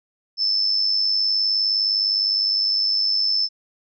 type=tone with amplitude modulation; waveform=sine; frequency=5274 Hz; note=E8; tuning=in tune; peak=-15 dBFS; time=0.37-3.49 s; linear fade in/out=50 ms; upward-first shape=sine; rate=99.6 Hz; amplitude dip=55%; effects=none